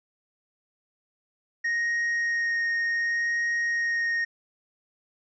triangle tone with vibrato, 1864.7 Hz, A#6, in tune, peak -22 dBFS, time 1.64-4.25 s, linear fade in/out 10 ms, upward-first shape sine, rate 0.67 Hz, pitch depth 8 cents each way, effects resampled to 16000 Hz

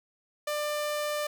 sawtooth tone, 595 Hz, D5, 22 cents sharp, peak -25 dBFS, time 0.47-1.27 s, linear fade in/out 5 ms, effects none

